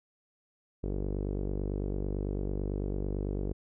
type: tone with low-pass filter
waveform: sawtooth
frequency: 49 Hz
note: G1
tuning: in tune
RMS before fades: -33 dBFS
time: 0.83-3.53 s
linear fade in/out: 10 ms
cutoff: 410 Hz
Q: 2.6
effects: none